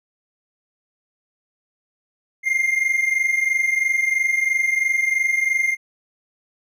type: tone pair together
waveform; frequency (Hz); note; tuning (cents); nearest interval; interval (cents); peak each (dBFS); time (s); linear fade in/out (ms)
triangle; 2093 / 2116; C7 / C7; 0 / +19; unison; 19; -21 / -17; 2.43-5.77; 50
effects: none